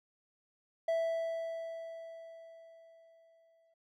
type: tone with exponential decay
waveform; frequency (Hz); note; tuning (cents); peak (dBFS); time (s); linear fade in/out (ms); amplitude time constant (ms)
triangle; 659.3; E5; 0; -26; 0.88-3.74; 5; 620
effects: none